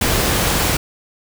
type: noise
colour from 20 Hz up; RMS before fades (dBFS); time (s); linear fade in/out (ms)
pink; -17; 0.01-0.77; 5
effects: none